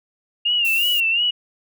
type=tone with vibrato; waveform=sine; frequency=2794 Hz; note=F7; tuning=in tune; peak=-16 dBFS; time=0.45-1.31 s; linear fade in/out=10 ms; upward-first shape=sine; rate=2.8 Hz; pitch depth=90 cents each way
type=noise; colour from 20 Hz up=violet; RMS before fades=-29 dBFS; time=0.65-1 s; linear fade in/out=0 ms
effects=none